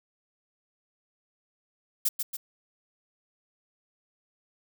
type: noise with echo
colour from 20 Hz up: violet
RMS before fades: -24 dBFS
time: 2.05-2.09 s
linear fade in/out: 10 ms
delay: 140 ms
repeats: 2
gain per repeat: -5 dB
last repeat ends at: 2.37 s
effects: none